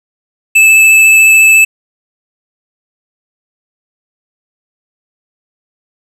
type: tone with vibrato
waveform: square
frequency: 2622 Hz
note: E7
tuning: 10 cents flat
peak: -3 dBFS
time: 0.55-1.65 s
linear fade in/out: 10 ms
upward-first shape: sine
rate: 14 Hz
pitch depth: 9 cents each way
effects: low-pass 12000 Hz 12 dB/octave + 7-bit